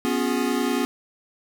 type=chord; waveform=square; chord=C# dominant seventh; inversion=third; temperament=equal with one note detuned; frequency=246.9 / 277.2 / 356.8 / 415.3 Hz; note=B3 / C#4 / E#4 / G#4; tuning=0 / 0 / +37 / 0 cents; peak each=-26 / -27 / -29 / -30 dBFS; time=0.05-0.85 s; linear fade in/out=0 ms; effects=none